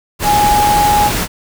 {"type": "tone in noise", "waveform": "sine", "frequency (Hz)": 830.6, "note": "G#5", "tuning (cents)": 0, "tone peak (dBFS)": -9, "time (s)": [0.23, 1.11], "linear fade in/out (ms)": 50, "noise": "pink", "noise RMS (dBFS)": -17, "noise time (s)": [0.19, 1.28], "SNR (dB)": 5, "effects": []}